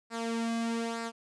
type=tone with flanger; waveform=sawtooth; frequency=230 Hz; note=A#3; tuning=23 cents flat; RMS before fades=-33 dBFS; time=0.1-1.12 s; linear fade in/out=50 ms; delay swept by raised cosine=0.31 to 2.21 ms; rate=1.1 Hz; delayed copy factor=-0.6; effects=resampled to 22050 Hz